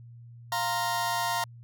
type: chord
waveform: sawtooth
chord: F suspended fourth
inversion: none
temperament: just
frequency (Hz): 698.5 / 931.3 / 1047.7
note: F5 / Bb5 / C6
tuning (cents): 0 / -2 / +2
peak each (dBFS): -28 / -25 / -30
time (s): 0.52-1.44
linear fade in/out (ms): 2
effects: added 118 Hz sine -45 dBFS peak until 1.63 s